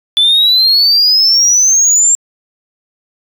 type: exponential sweep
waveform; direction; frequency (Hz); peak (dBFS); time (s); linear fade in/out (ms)
sine; up; 3467 to 7460; -4; 0.17-2.15; 0
effects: tanh soft clip ceiling -4 dBFS